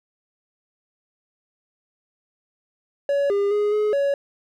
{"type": "tone with pitch steps", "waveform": "triangle", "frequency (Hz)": [564, 402.8, 415.3, 422.6, 561], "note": ["C#5", "G4", "G#4", "G#4", "C#5"], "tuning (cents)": [30, 47, 0, 30, 21], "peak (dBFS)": -16, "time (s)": [3.09, 4.14], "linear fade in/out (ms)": 2, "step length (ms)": 210, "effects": []}